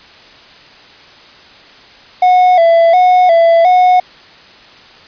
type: tone with vibrato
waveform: triangle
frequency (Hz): 698.5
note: F5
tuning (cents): 0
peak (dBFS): -3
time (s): 2.22-4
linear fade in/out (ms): 5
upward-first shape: square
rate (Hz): 1.4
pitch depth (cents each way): 76
effects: white hiss -39 dBFS RMS until 5.07 s + resampled to 11025 Hz